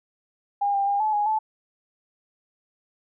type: tone with pitch steps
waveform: sine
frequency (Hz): 809 / 795 / 806 / 862 / 829 / 869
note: G#5 / G5 / G5 / A5 / G#5 / A5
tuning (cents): -46 / +24 / +48 / -36 / -3 / -22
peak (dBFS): -20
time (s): 0.61-1.39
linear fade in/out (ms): 10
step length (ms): 130
effects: none